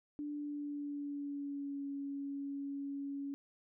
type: tone with pitch glide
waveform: sine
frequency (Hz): 293.7 to 279.8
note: D4 to C#4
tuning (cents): 0 to +16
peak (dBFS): -38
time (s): 0.19-3.34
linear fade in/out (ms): 0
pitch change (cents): -84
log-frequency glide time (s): 0.31-1.86
effects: none